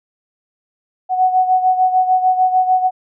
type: beating tone pair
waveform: sine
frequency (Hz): 741 / 747.7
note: F#5 / F#5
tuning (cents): +2 / +18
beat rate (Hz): 6.7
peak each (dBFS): -12 / -18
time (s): 1.09-2.91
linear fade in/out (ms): 50
effects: none